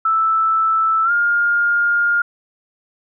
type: tone with pitch glide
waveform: sine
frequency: 1318.5 to 1413.1 Hz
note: E6 to F6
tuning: 0 to +20 cents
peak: -13 dBFS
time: 0.05-2.22 s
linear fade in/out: 5 ms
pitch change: +120 cents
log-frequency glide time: 1.04-1.11 s
effects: none